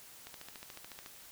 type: click train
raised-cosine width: 0.2 ms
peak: -29 dBFS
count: 12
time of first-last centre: 0.27-1.061 s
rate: 13.9 Hz
effects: white hiss -54 dBFS RMS until 1.31 s